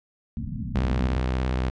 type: low-pass noise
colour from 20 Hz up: white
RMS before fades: -31 dBFS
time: 0.37-1.2 s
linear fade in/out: 0 ms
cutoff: 250 Hz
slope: 96 dB/octave
type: tone with vibrato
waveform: sawtooth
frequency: 63.7 Hz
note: C2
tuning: 46 cents flat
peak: -19 dBFS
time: 0.75-1.7 s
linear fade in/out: 5 ms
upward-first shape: triangle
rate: 17 Hz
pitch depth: 120 cents each way
effects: low-pass 4000 Hz 12 dB/octave